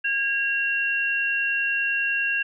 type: tone pair together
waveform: sine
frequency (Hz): 1632 / 2745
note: G#6 / F7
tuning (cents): -31 / -31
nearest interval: major sixth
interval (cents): 900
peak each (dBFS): -24 / -24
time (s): 0.04-2.43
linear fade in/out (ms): 10
effects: none